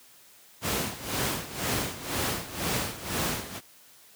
pink noise with tremolo, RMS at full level -27 dBFS, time 0.61-3.61 s, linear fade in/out 50 ms, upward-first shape sine, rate 2 Hz, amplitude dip 80%, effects white hiss -55 dBFS RMS until 4.15 s + high-pass 80 Hz 12 dB/octave

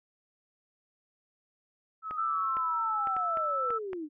sine linear sweep, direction down, 1318.5 to 287.3 Hz, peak -34 dBFS, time 2.02-4.09 s, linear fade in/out 50 ms
clicks, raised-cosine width 0.5 ms, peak -26 dBFS, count 7, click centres 2.11 / 2.569 / 3.072 / 3.166 / 3.372 / 3.705 / 3.932 s
sine tone with vibrato, 1318.5 Hz, E6, in tune, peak -28 dBFS, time 2.17-3.79 s, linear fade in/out 20 ms, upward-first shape triangle, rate 3.5 Hz, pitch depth 12 cents each way
effects none

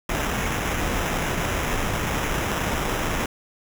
pink noise with sample-and-hold, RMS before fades -25 dBFS, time 0.09-3.26 s, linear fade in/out 5 ms, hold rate 4410 Hz, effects none

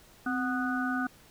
harmonic tone with a mistuned harmonic, 246.9 Hz, B3, in tune, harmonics 1 / 3 / 5 / 6, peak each -30 / -37 / -37 / -33 dBFS, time 0.26-1.07 s, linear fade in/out 5 ms, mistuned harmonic 1, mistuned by +76 cents, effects pink hiss -57 dBFS RMS until 1.3 s

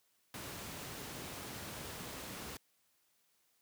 pink noise, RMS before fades -45 dBFS, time 0.34-2.57 s, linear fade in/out 2 ms, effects white hiss -75 dBFS RMS until 3.61 s + high-pass 80 Hz 12 dB/octave

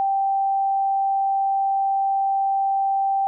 sine tone, 783 Hz, G5, 2 cents flat, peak -18 dBFS, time 0-3.27 s, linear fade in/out 0 ms, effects none

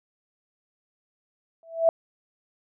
sine tone with exponential growth, 659.3 Hz, E5, in tune, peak -12 dBFS, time 1.63-1.89 s, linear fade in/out 1 ms, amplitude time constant 55 ms, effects none

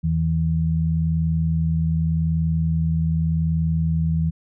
sine tone pair together, 80.85 / 161.7 Hz, E2 / E3, -33 / -33 cents, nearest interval octave, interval 1200 cents, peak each -23 / -19 dBFS, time 0.03-4.31 s, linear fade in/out 20 ms, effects none

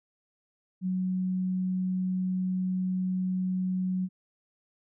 sine tone, 185 Hz, F#3, in tune, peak -26 dBFS, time 0.81-4.09 s, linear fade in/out 50 ms, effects none

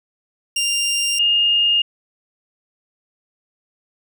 20% pulse / sine tone pair in turn, 2793 / 2835 Hz, F7 / F7, -1 / +25 cents, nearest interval unison, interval 26 cents, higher second, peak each -13 dBFS, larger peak neither, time 0.56-1.19 / 1.19-1.82 s, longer neither, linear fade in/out 5 ms, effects none

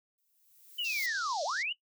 violet noise with exponential growth, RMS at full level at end -39 dBFS, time 0.18-1.06 s, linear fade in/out 2 ms, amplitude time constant 190 ms
sine linear two-way sweep, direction down then up, 3028 to 549 to 3028 Hz, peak -31 dBFS, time 0.78-1.73 s, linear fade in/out 10 ms, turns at 1.44 s
white band-pass noise, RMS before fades -42 dBFS, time 0.84-1.63 s, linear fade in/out 10 ms, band 3800 to 6000 Hz, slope 48 dB/octave
effects noise-tail reverb RT60 0.1 s tail -17 dB re dry

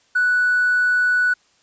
sine tone with hard clipping, 1480 Hz, F#6, in tune, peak -15 dBFS, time 0.15-1.34 s, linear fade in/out 10 ms, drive 1 dB, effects white hiss -59 dBFS RMS until 1.62 s + resampled to 16000 Hz

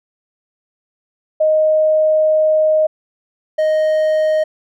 sine / triangle tone pair in turn, 622.3 / 622.3 Hz, D#5 / D#5, 0 / 0 cents, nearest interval unison, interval 0 cents, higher neither, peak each -10 dBFS, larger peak neither, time 1.4-2.87 / 3.58-4.44 s, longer first, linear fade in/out 10 ms, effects none

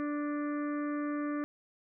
harmonic tone, 293.7 Hz, D4, in tune, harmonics 1 / 2 / 4 / 5 / 6 / 7 / 8, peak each -32 / -42 / -42 / -50 / -48 / -54 / -60 dBFS, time 0-1.44 s, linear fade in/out 0 ms, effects none

